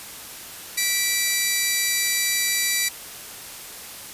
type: tone pair together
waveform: 10% pulse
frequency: 1959.3 / 2330 Hz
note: B6 / D7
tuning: -14 / -14 cents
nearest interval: minor third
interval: 300 cents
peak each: -14 dBFS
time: 0.77-2.89 s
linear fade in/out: 10 ms
effects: white hiss -38 dBFS RMS until 4.13 s + resampled to 32000 Hz